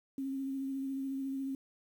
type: tone with vibrato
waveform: sine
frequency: 270 Hz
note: C#4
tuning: 45 cents flat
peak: -34 dBFS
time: 0.18-1.55 s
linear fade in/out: 2 ms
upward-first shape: triangle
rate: 14 Hz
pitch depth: 25 cents each way
effects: 10-bit